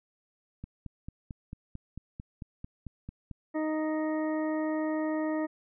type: click train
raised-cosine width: 5 ms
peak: -27 dBFS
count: 13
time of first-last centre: 0.64-3.313 s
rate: 4.49 Hz
type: harmonic tone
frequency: 311.1 Hz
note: D#4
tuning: in tune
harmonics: 1 / 2 / 3 / 4 / 6 / 7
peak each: -29 / -34 / -41 / -44 / -43 / -56 dBFS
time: 3.54-5.47 s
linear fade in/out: 20 ms
effects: none